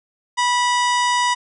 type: harmonic tone with a mistuned harmonic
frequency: 980 Hz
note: B5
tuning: 14 cents flat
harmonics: 1 / 2 / 3 / 4 / 5 / 6 / 7 / 8 / 9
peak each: -17 / -23 / -27 / -29 / -31 / -33 / -34 / -35 / -36 dBFS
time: 0.37-1.35 s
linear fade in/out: 20 ms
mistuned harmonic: 4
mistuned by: -95 cents
effects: none